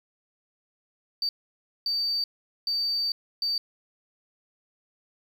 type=tone bursts at uneven times; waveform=sine; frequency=4614 Hz; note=D8; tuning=31 cents flat; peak=-23 dBFS; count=4; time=1.22-1.29 / 1.86-2.24 / 2.67-3.12 / 3.42-3.58 s; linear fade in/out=2 ms; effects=tanh soft clip ceiling -21 dBFS + 9-bit